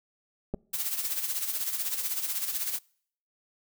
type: clicks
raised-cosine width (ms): 2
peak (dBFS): -19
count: 2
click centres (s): 0.539 / 0.544
type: noise with tremolo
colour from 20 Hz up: blue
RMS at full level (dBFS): -29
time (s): 0.73-2.79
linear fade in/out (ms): 10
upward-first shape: sine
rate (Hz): 16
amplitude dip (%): 60
effects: noise-tail reverb RT60 0.6 s tail -26 dB re dry